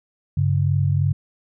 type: tone pair together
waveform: sine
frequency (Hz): 98 / 141.09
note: G2 / C#3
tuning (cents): 0 / +31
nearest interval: tritone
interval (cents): 631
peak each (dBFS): -19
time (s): 0.37-1.13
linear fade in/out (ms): 5
effects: none